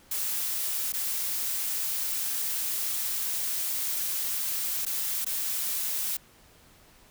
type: noise with dropouts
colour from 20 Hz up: blue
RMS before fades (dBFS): -30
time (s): 0.11-6.17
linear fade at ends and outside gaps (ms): 5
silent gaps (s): 0.923-0.936 / 4.853-4.863 / 5.247-5.263
effects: pink hiss -57 dBFS RMS until 7.1 s